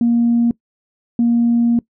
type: tone pair in turn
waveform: sine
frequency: 235.5 / 235.5 Hz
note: A#3 / A#3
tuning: +18 / +18 cents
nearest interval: unison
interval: 0 cents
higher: neither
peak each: -10 / -10 dBFS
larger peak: neither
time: 0.01-0.51 / 1.19-1.79 s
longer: second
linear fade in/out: 2 ms
effects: noise-tail reverb RT60 0.1 s tail -22 dB re dry + tanh soft clip ceiling -7 dBFS